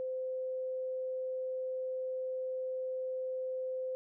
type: tone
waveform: sine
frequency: 516 Hz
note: C5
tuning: 24 cents flat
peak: -34 dBFS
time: 0-3.95 s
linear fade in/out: 0 ms
effects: none